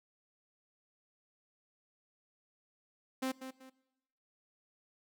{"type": "tone with echo", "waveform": "sawtooth", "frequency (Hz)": 261.6, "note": "C4", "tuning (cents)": 0, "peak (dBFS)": -29, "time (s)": [3.22, 3.32], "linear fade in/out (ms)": 10, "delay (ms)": 190, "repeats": 2, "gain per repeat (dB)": -10, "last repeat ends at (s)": 3.7, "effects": ["noise-tail reverb RT60 1.0 s tail -21 dB re dry"]}